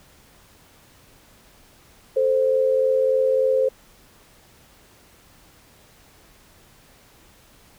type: tone pair together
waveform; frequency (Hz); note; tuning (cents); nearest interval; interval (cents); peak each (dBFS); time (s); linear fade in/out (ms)
sine; 439.9 / 523.3; A4 / C5; 0 / 0; minor third; 300; -23 / -17; 2.16-3.69; 10
effects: pink hiss -53 dBFS RMS until 7.78 s